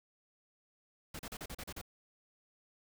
pink noise bursts, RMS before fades -44 dBFS, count 8, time 1.14-1.815 s, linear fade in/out 5 ms, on 52 ms, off 37 ms, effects none

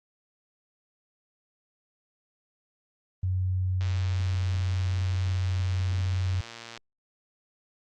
sine tone, 92.5 Hz, F#2, in tune, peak -24 dBFS, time 3.23-6.41 s, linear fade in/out 5 ms
click train, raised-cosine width 0.2 ms, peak -24 dBFS, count 345, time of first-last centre 3.81-6.776 s, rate 116 Hz
effects Opus 24 kbps

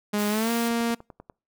sawtooth tone with pitch glide, 207.7 to 233.1 Hz, G#3 to A#3, 0 to 0 cents, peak -19 dBFS, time 0.13-0.95 s, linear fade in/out 10 ms, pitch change +200 cents, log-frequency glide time 0.29-0.51 s
white high-pass noise, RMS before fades -36 dBFS, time 0.18-0.69 s, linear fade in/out 10 ms, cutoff 680 Hz, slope 12 dB/octave
click train, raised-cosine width 1 ms, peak -28 dBFS, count 7, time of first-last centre 0.71-1.298 s, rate 10.2 Hz
effects noise-tail reverb RT60 0.3 s tail -26 dB re dry

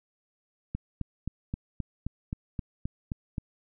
click train, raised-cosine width 5 ms, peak -19 dBFS, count 11, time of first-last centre 0.75-3.382 s, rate 3.8 Hz, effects none

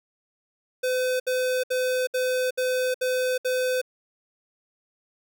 square tone bursts, 508 Hz, B4, 49 cents sharp, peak -23 dBFS, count 7, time 0.83-3.816 s, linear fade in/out 10 ms, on 370 ms, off 66 ms, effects none

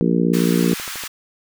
harmonic tone, 58.27 Hz, A#1, in tune, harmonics 3 / 4 / 5 / 6 / 7 / 8, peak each -18 / -20 / -22 / -24 / -25 / -26 dBFS, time 0.01-0.74 s, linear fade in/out 0 ms
pink high-pass noise, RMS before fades -30 dBFS, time 0.33-1.08 s, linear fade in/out 10 ms, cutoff 1200 Hz, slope 24 dB/octave
click train, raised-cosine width 1 ms, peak -21 dBFS, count 6, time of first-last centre 0.64-1.037 s, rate 12.6 Hz
effects none

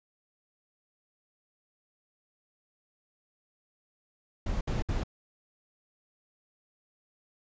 brown noise bursts, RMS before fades -30 dBFS, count 3, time 4.46-5.036 s, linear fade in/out 5 ms, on 150 ms, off 63 ms, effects resampled to 16000 Hz

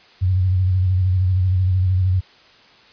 sine tone with vibrato, 92.5 Hz, F#2, in tune, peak -14 dBFS, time 0.21-2.21 s, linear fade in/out 20 ms, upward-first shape square, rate 13 Hz, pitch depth 42 cents each way, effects white hiss -49 dBFS RMS until 2.92 s + resampled to 11025 Hz

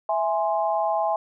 sine chord, E augmented, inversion none, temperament equal, 659.3 / 830.6 / 1046.5 Hz, E5 / G#5 / B#5, 0 / 0 / 0 cents, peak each -24 / -24 / -29 dBFS, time 0.09-1.16 s, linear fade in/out 2 ms, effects none

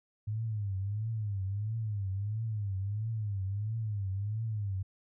sine tone with vibrato, 103.83 Hz, G#2, in tune, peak -31 dBFS, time 0.27-4.83 s, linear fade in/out 10 ms, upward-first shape triangle, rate 1.5 Hz, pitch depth 170 cents each way, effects none

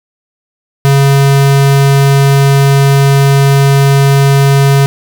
square tone, 138.59 Hz, C#3, in tune, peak -5 dBFS, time 0.85-4.86 s, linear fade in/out 0 ms, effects none

